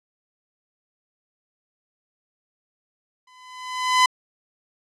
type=tone with exponential growth; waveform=sawtooth; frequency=1011 Hz; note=B5; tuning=40 cents sharp; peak=-8 dBFS; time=3.27-4.06 s; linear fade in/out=5 ms; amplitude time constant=170 ms; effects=low-pass 7000 Hz 12 dB/octave